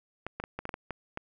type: clicks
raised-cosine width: 0.5 ms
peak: -20 dBFS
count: 9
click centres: 0.266 / 0.4 / 0.439 / 0.59 / 0.654 / 0.692 / 0.741 / 0.907 / 1.174 s
effects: none